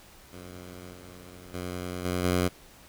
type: tone with level steps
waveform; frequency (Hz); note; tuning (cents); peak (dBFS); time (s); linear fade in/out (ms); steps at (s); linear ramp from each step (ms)
10% pulse; 90; F#2; -47; -34 / -38 / -25 / -19 / -15; 0.32-2.49; 20; 0.93 / 1.54 / 2.05 / 2.24; 5
effects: pink hiss -53 dBFS RMS until 2.88 s